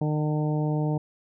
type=harmonic tone with a mistuned harmonic; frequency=151.8 Hz; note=D#3; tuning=42 cents flat; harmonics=1 / 2 / 3 / 4 / 5 / 6; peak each=-24 / -30 / -34 / -36 / -38 / -40 dBFS; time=0.01-0.98 s; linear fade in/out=5 ms; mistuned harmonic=6; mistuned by=-17 cents; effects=none